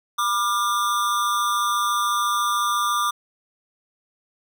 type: tone with amplitude modulation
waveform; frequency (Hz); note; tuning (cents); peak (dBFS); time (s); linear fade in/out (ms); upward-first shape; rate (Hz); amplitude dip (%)
square; 1191; D6; +24; -17; 0.18-3.11; 10; sine; 214; 75
effects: none